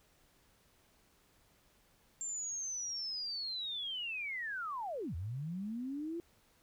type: linear two-way sweep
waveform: sine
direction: down then up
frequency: 7370 to 77 to 346.7 Hz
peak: -37 dBFS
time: 2.21-6.2 s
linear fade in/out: 0 ms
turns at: 5.15 s
effects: pink hiss -69 dBFS RMS until 6.62 s

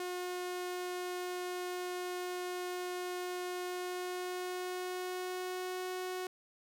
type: tone with pitch glide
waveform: sawtooth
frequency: 360.4 to 367.5 Hz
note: F#4 to F#4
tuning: -45 to -12 cents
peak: -33 dBFS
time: 0-6.27 s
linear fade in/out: 2 ms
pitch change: +33 cents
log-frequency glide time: 3.6-5.88 s
effects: none

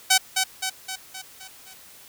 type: tone with echo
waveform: 5% pulse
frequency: 758 Hz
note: F#5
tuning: 42 cents sharp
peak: -3 dBFS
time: 0.1-0.18 s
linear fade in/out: 10 ms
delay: 260 ms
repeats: 6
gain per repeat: -5 dB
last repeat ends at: 1.74 s
effects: white hiss -48 dBFS RMS until 2.08 s

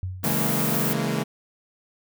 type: tone with exponential decay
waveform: sine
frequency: 92.5 Hz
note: F#2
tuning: in tune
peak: -24 dBFS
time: 0.03-0.59 s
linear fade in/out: 0 ms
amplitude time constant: 120 ms
type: chord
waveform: sawtooth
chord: A# half-diminished seventh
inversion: first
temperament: equal with one note detuned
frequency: 138.59 / 164.81 / 207.7 / 229.7 Hz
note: C#3 / E3 / G#3 / A#3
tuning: 0 / 0 / 0 / -25 cents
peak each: -25 dBFS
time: 0.23-1.24 s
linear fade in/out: 20 ms
type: noise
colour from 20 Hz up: violet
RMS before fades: -27 dBFS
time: 0.24-0.93 s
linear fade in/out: 0 ms
effects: none

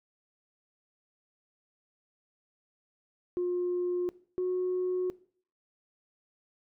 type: tone pair in turn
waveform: sine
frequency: 356.4 / 365.4 Hz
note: F4 / F#4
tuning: +35 / -22 cents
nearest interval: unison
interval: 43 cents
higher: second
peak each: -26 dBFS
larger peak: neither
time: 3.37-4.09 / 4.38-5.1 s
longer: neither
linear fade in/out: 0 ms
effects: noise-tail reverb RT60 0.5 s tail -20 dB re dry + tanh soft clip ceiling -24 dBFS

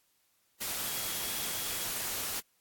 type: tone in noise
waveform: sine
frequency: 3322 Hz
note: G#7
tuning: in tune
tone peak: -46 dBFS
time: 0.84-1.86 s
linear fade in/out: 20 ms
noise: white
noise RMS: -35 dBFS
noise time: 0.6-2.41 s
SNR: -14 dB
effects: white hiss -72 dBFS RMS until 2.6 s + AAC 64 kbps

